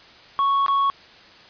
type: tone with dropouts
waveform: triangle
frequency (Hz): 1108.7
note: C#6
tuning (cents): 0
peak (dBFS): -15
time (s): 0.39-0.9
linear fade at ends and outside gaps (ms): 0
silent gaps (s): 0.663-0.682
effects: white hiss -47 dBFS RMS until 1.49 s + resampled to 11025 Hz